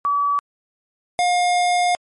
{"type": "tone pair in turn", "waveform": ["sine", "square"], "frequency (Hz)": [1145, 712.3], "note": ["D6", "F5"], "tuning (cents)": [-44, 34], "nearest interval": "minor sixth", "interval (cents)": 822, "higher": "first", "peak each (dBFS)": -16, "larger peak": "neither", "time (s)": [[0.05, 0.39], [1.19, 1.95]], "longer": "second", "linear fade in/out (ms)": 0, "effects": ["MP3 48 kbps"]}